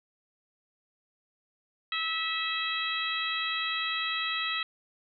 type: harmonic tone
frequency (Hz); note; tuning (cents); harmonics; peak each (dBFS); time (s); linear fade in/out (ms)
650; E5; -24; 2 / 3 / 4 / 5 / 6; -35 / -35 / -35 / -35 / -35; 1.92-4.63; 2
effects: none